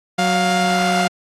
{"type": "tone pair together", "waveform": "sawtooth", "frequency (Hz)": [185.02, 703], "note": ["F#3", "F5"], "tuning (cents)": [0, 11], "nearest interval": "octave + major seventh", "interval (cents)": 2311, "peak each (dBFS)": [-15, -13], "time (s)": [0.18, 1.08], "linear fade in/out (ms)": 10, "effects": ["low-pass 8000 Hz 12 dB/octave", "AAC 48 kbps"]}